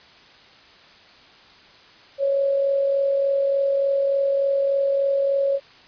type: tone with amplitude modulation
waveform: sine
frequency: 553 Hz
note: C#5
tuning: 4 cents flat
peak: -16 dBFS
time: 2.18-5.6 s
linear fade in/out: 50 ms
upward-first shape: sine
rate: 43.4 Hz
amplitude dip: 35%
effects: white hiss -49 dBFS RMS until 5.87 s + resampled to 11025 Hz